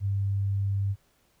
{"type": "tone", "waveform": "sine", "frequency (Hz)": 99, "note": "G2", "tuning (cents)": 18, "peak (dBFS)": -24, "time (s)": [0, 0.96], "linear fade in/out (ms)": 50, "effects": ["pink hiss -67 dBFS RMS until 1.4 s"]}